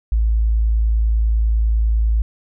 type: tone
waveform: sine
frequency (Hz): 55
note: A1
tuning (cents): 0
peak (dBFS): -13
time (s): 0.12-2.22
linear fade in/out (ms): 0
effects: none